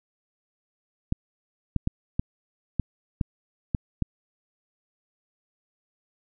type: clicks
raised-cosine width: 5 ms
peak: -11 dBFS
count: 8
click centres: 1.124 / 1.763 / 1.874 / 2.195 / 2.797 / 3.212 / 3.748 / 4.023 s
effects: none